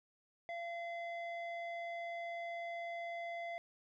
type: tone with low-pass filter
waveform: square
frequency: 684 Hz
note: F5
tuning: 36 cents flat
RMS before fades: -43 dBFS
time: 0.49-3.58 s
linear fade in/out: 0 ms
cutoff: 2200 Hz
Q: 1.7
effects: none